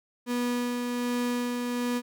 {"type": "tone with tremolo", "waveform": "35% pulse", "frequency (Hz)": 243.7, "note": "B3", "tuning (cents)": -23, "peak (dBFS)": -24, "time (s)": [0.26, 2.02], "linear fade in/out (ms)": 50, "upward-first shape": "sine", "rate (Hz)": 1.3, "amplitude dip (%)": 30, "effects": []}